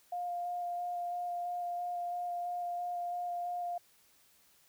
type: tone with vibrato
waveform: sine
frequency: 705 Hz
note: F5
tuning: 16 cents sharp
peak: -34 dBFS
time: 0.12-3.78 s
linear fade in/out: 5 ms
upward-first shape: square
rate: 3 Hz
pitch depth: 9 cents each way
effects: white hiss -66 dBFS RMS until 4.68 s